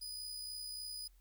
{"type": "tone with amplitude modulation", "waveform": "sawtooth", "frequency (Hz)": 4970, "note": "D#8", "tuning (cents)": -3, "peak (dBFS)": -38, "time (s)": [0.01, 1.08], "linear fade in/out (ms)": 10, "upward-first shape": "sine", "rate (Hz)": 63.4, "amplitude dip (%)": 40, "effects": ["added 43 Hz sine -61 dBFS peak until 1.2 s", "white hiss -75 dBFS RMS until 1.2 s"]}